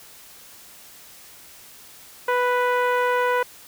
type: tone with low-pass filter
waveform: 10% pulse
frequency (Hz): 493.9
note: B4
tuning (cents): 0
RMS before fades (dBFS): -21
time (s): 2.28-3.43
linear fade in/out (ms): 5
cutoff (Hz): 1300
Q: 0.79
effects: white hiss -46 dBFS RMS until 3.67 s